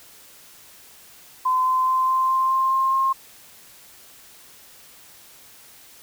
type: tone with pitch steps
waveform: sine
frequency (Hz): 1025 / 1030.9 / 1036.9 / 1042.9 / 1049 / 1055 / 1061.1 / 1067.3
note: C6 / C6 / C6 / C6 / C6 / C6 / C6 / C6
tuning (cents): -36 / -26 / -16 / -6 / +4 / +14 / +24 / +34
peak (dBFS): -17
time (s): 1.45-3.13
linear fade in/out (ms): 10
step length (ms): 210
effects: white hiss -48 dBFS RMS until 6.02 s